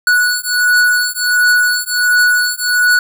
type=beating tone pair; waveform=square; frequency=1470 / 1471.4 Hz; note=F#6 / F#6; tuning=-12 / -10 cents; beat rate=1.4 Hz; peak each=-14 / -14 dBFS; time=0.07-2.99 s; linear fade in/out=2 ms; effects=none